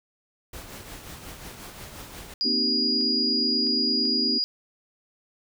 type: noise with tremolo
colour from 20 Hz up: pink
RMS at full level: -39 dBFS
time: 0.53-2.34 s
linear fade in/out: 5 ms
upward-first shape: triangle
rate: 5.6 Hz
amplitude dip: 50%
type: tone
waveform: sine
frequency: 4875 Hz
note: D#8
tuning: 36 cents flat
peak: -22 dBFS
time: 2.41-4.44 s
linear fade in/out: 0 ms
type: chord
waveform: sine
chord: C minor seventh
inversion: third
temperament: equal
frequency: 233.1 / 261.6 / 311.1 / 392 Hz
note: Bb3 / C4 / Eb4 / G4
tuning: 0 / 0 / 0 / 0 cents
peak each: -30 / -30 / -33 / -34 dBFS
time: 2.44-4.39 s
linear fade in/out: 20 ms
type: clicks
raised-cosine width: 0.2 ms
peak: -31 dBFS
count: 3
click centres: 3.011 / 3.669 / 4.054 s
effects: none